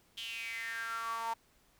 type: tone with high-pass filter sweep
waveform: sawtooth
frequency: 228.4 Hz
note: A#3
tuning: 35 cents flat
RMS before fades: -39 dBFS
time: 0.17-1.34 s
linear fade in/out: 10 ms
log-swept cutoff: 3200 to 880 Hz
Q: 8.3
effects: pink hiss -68 dBFS RMS until 1.79 s